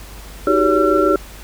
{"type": "tone cluster", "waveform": "sine", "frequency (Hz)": [313.3, 374.2, 400.8, 567, 1354], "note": ["D#4", "F#4", "G4", "C#5", "E6"], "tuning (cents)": [12, 20, 38, 39, 46], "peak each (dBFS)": -18, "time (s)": [0.47, 1.16], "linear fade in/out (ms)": 2, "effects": ["added 50 Hz sine -35 dBFS peak until 1.43 s", "pink hiss -39 dBFS RMS until 1.43 s"]}